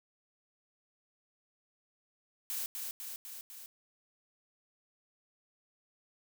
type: noise with echo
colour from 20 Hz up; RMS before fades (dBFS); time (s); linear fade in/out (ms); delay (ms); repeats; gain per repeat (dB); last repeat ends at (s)
blue; -37; 2.5-2.66; 0; 250; 4; -3; 3.66
effects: none

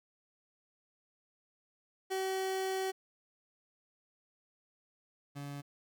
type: tone pair in turn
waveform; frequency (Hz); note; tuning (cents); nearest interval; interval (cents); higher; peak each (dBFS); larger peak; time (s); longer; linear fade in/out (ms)
30% pulse; 380.4 / 142.49; F#4 / C#3; +48 / +48; octave + perfect fourth; 1700; first; -30 / -38; first; 2.1-2.92 / 5.35-5.62; first; 20
effects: none

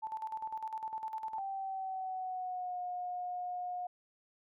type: tone with tremolo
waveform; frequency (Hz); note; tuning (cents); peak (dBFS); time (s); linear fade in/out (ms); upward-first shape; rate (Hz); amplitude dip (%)
sine; 880; A5; 0; -35; 0.02-1.41; 20; square; 9.9; 65
type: tone with pitch glide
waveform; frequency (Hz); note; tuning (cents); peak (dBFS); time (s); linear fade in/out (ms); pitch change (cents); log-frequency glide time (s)
sine; 780 to 719.4; G5 to F#5; -9 to -49; -36; 1.38-3.87; 5; -140; 1.49-2.8
effects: none

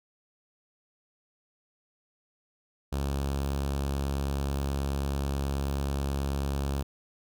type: tone with notch filter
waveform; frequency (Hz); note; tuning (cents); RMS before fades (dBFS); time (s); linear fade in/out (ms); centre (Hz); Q
sawtooth; 69.3; C#2; 0; -30; 2.92-6.83; 10; 2000; 1.9
effects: none

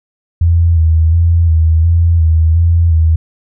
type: tone with vibrato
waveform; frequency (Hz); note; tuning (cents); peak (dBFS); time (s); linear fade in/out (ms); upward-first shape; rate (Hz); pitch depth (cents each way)
sine; 82.41; E2; 0; -6; 0.41-3.16; 5; square; 1.4; 39
effects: none

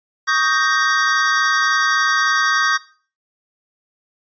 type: chord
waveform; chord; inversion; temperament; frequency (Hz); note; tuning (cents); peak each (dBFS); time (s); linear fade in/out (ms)
square; Eb dominant seventh; third; equal with one note detuned; 1121 / 1244.5 / 1568 / 1864.7; Db6 / Eb6 / G6 / Bb6; +19 / 0 / 0 / 0; -22 / -22 / -19 / -22; 0.27-2.78; 20
effects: noise-tail reverb RT60 0.4 s tail -17 dB re dry + resampled to 16000 Hz

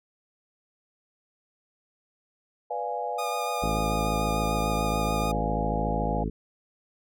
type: chord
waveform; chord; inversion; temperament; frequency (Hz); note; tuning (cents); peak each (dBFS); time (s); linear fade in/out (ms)
sine; B diminished seventh; none; equal; 493.9 / 587.3 / 698.5 / 830.6; B4 / D5 / F5 / Ab5; 0 / 0 / 0 / 0; -34 / -36 / -33 / -32; 2.7-6.24; 10
type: tone with vibrato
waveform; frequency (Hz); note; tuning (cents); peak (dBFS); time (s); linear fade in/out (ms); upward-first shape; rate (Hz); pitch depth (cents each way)
sawtooth; 1221; D#6; -33; -28; 3.18-5.32; 10; sine; 6.8; 17
type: harmonic tone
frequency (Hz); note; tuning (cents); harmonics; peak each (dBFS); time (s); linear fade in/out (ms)
53.8; A1; -38; 1 / 2 / 3 / 4 / 5 / 6 / 7 / 8; -30 / -37 / -33 / -34 / -36 / -39 / -42 / -38; 3.62-6.3; 10
effects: none

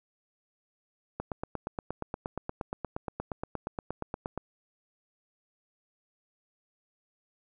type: click train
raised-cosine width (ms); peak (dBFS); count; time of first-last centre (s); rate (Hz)
1; -19; 28; 1.2-4.376; 8.5
effects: none

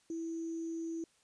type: tone with sample-and-hold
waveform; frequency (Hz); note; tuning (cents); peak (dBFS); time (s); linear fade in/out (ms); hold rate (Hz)
sine; 329.6; E4; 0; -36; 0.1-1.04; 2; 6300
effects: white hiss -70 dBFS RMS until 1.23 s + resampled to 22050 Hz

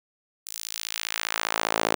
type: tone with high-pass filter sweep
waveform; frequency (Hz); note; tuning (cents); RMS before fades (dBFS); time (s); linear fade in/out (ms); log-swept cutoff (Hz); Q
sawtooth; 55; A1; 0; -29; 0.46-1.95; 10; 7300 to 440; 0.91
effects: none

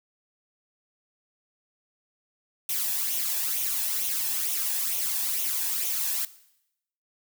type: noise with flanger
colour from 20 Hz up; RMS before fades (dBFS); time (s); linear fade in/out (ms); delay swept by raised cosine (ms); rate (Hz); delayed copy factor
blue; -28; 2.69-6.25; 2; 0.31 to 1.19; 2.2; +0.55
effects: noise-tail reverb RT60 0.8 s tail -17 dB re dry

